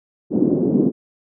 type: band-pass noise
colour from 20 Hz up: pink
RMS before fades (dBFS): -17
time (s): 0.3-0.92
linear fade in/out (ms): 50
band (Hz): 210 to 360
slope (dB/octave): 24
effects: none